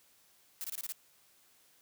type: noise bursts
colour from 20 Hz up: blue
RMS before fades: -39 dBFS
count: 6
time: 0.61-0.922 s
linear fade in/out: 0 ms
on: 32 ms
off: 24 ms
effects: white hiss -66 dBFS RMS until 1.81 s + high-pass 60 Hz 12 dB/octave